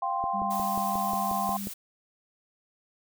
sine chord, F suspended second, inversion none, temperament equal, 698.5 / 784 / 1046.5 Hz, F5 / G5 / C6, 0 / 0 / 0 cents, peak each -33 / -30 / -30 dBFS, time 0.02-1.57 s, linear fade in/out 5 ms
click train, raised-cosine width 2 ms, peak -25 dBFS, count 9, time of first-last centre 0.24-1.671 s, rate 5.59 Hz
sine tone, 200 Hz, G3, 35 cents sharp, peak -34 dBFS, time 0.33-1.69 s, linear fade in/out 20 ms
blue noise, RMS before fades -39 dBFS, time 0.5-1.74 s, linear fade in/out 10 ms
effects none

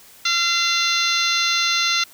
harmonic tone with a mistuned harmonic, 686 Hz, F5, 31 cents flat, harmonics 2 / 3 / 4 / 5 / 6 / 7 / 8 / 9, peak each -24 / -25 / -25 / -24 / -23 / -31 / -32 / -27 dBFS, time 0.25-2.04 s, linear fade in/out 5 ms, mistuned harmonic 5, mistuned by +50 cents, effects white hiss -47 dBFS RMS until 2.13 s

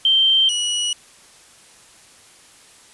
sine / sawtooth tone pair in turn, 3136 / 2925 Hz, G7 / F#7, 0 / -21 cents, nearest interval minor second, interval 121 cents, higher first, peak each -12 / -16 dBFS, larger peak first, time 0.05-0.49 / 0.49-0.93 s, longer neither, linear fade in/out 2 ms, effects white hiss -48 dBFS RMS until 2.93 s + resampled to 24000 Hz

